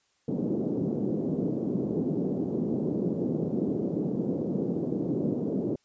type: band-pass noise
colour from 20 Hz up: pink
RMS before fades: -29 dBFS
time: 0.28-5.76 s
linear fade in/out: 5 ms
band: 170 to 420 Hz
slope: 24 dB/octave
effects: white hiss -70 dBFS RMS until 5.84 s + resampled to 16000 Hz